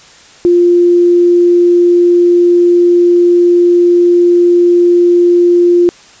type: tone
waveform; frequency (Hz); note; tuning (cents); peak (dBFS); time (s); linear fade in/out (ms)
sine; 349.7; F4; +2; -4; 0.45-5.89; 0
effects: white hiss -39 dBFS RMS until 6.2 s + resampled to 16000 Hz